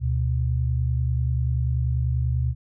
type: tone pair together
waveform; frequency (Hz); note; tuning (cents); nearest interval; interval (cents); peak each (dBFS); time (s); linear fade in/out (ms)
sine; 73.21 / 123.47; D2 / B2; -5 / 0; major sixth; 905; -23; 0-2.55; 50
effects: none